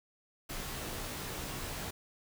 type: noise with comb filter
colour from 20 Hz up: pink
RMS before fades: -40 dBFS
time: 0.49-1.91 s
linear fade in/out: 10 ms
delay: 18 ms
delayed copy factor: -0.6
effects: none